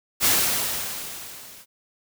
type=noise with level ramp; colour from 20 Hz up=white; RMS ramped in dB=-17 to -46 dBFS; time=0.2-1.66 s; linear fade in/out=50 ms; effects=none